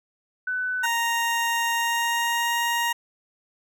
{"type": "tone", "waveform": "sine", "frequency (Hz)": 1500, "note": "F#6", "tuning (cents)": 23, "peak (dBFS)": -24, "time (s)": [0.47, 0.86], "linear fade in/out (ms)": 5}
{"type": "tone with pitch glide", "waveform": "20% pulse", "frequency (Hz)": [932, 940.1], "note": ["A#5", "A#5"], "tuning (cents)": [-1, 14], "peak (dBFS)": -17, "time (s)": [0.83, 2.93], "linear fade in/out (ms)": 10, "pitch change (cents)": 15, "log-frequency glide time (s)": [1.74, 2.55]}
{"effects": []}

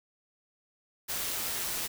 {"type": "noise with amplitude modulation", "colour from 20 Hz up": "white", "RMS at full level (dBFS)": -32, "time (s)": [1.08, 1.88], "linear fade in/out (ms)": 20, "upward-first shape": "sine", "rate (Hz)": 173, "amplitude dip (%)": 35, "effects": []}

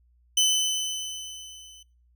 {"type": "tone with level ramp", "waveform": "25% pulse", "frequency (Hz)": 3028, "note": "F#7", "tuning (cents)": 39, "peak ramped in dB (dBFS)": [-14, -44], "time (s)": [0.37, 1.83], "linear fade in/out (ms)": 5, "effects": ["noise-tail reverb RT60 0.4 s tail -22 dB re dry", "added 60 Hz sine -59 dBFS peak until 2.15 s"]}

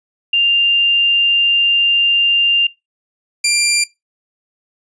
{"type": "tone pair in turn", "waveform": ["sine", "15% pulse"], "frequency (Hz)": [2794, 2376], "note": ["F7", "D7"], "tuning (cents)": [0, 20], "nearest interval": "minor third", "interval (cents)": 280, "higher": "first", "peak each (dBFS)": [-10, -5], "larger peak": "second", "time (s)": [[0.33, 2.67], [3.44, 3.84]], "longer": "first", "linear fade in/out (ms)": 5, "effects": ["noise-tail reverb RT60 0.2 s tail -21 dB re dry", "resampled to 22050 Hz"]}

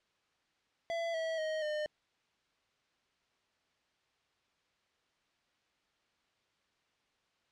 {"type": "tone with pitch steps", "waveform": "square", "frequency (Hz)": [671, 648.5, 626.8, 605.8], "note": ["E5", "E5", "D#5", "D#5"], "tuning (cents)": [31, -28, 13, -46], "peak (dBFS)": -34, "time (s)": [0.9, 1.86], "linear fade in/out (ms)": 0, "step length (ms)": 240, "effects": ["white hiss -75 dBFS RMS until 7.51 s", "low-pass 4000 Hz 12 dB/octave"]}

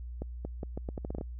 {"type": "accelerating click train", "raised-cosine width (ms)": 2, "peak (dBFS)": -23, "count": 11, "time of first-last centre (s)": [0.22, 1.212], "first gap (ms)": 230, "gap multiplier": 0.79, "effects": ["added 60 Hz sine -38 dBFS peak until 1.39 s"]}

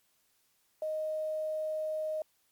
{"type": "tone with quantisation", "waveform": "sine", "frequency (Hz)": 622.3, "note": "D#5", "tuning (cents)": 0, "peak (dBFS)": -31, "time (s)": [0.82, 2.22], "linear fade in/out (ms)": 2, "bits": 10, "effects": ["white hiss -72 dBFS RMS until 2.51 s", "MP3 96 kbps"]}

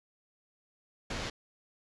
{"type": "noise with sample-and-hold", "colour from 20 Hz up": "pink", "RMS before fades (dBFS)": -37, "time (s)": [1.1, 1.3], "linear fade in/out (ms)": 5, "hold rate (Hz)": 8820, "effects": ["resampled to 22050 Hz"]}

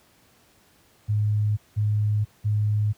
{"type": "tone bursts", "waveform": "sine", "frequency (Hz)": 105.3, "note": "G#2", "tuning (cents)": 24, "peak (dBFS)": -19, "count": 3, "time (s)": [1.08, 2.93], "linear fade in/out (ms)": 20, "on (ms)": 490, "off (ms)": 190, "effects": ["pink hiss -59 dBFS RMS until 2.97 s", "high-pass 60 Hz 12 dB/octave"]}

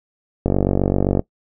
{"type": "click train", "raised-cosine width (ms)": 2, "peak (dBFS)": -3, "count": 36, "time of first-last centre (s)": [0.46, 1.194], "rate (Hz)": 47.7, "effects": ["noise-tail reverb RT60 0.1 s tail -20 dB re dry"]}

